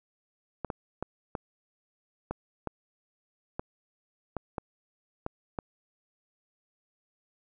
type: clicks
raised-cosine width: 1 ms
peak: -18 dBFS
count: 11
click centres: 0.647 / 0.702 / 1.026 / 1.352 / 2.31 / 2.673 / 3.595 / 4.367 / 4.582 / 5.264 / 5.588 s
effects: none